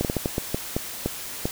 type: slowing click train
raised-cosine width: 2 ms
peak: -10 dBFS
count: 10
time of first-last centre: 0.01-1.455 s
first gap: 38 ms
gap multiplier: 1.34
effects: white hiss -35 dBFS RMS until 1.51 s